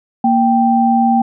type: tone pair together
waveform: sine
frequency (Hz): 233.5 / 784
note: A#3 / G5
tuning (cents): +3 / 0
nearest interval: octave + major sixth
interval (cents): 2097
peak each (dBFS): -12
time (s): 0.24-1.22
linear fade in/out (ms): 5
effects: none